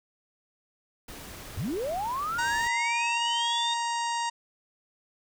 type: noise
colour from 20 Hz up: pink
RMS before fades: -43 dBFS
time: 1.08-2.68 s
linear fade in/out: 5 ms
type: linear sweep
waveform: sine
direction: up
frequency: 65.41 to 3729 Hz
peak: -28 dBFS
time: 1.57-3.74 s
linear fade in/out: 5 ms
type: harmonic tone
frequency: 937 Hz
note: A#5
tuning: 9 cents sharp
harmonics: 1 / 2 / 3 / 4 / 5 / 6 / 7 / 8 / 9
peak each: -28 / -37 / -39 / -42 / -42 / -44 / -43 / -43 / -46 dBFS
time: 2.38-4.3 s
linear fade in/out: 10 ms
effects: none